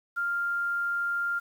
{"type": "tone", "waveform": "sine", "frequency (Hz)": 1396.9, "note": "F6", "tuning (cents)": 0, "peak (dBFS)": -26, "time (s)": [0.16, 1.4], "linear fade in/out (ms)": 20, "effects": ["9-bit"]}